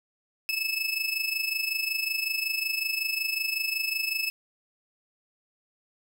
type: tone with amplitude modulation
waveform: 30% pulse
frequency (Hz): 2606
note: E7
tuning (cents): -20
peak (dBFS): -21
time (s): 0.49-4.3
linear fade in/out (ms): 0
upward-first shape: sine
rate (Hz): 25.4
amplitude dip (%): 70
effects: none